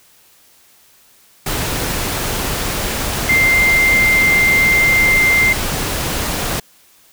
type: tone in noise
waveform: sine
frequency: 2093 Hz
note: C7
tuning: in tune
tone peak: -10 dBFS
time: 3.29-5.53 s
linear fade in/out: 5 ms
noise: pink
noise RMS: -20 dBFS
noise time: 1.46-6.6 s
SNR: +7 dB
effects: white hiss -50 dBFS RMS until 7.12 s